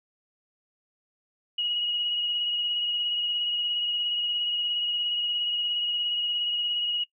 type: tone with vibrato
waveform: sine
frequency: 2894 Hz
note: F#7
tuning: 39 cents flat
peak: -25 dBFS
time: 1.58-7.04 s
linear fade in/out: 5 ms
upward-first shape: sine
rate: 17 Hz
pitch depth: 16 cents each way
effects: noise-tail reverb RT60 0.1 s tail -20 dB re dry